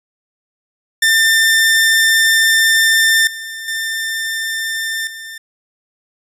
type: tone with level steps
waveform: sawtooth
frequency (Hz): 1794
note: A6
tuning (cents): +33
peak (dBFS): -6 / -22 / -15 / -25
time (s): 1.02-5.38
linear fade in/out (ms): 5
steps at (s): 3.27 / 3.68 / 5.07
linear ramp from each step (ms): 2
effects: resampled to 32000 Hz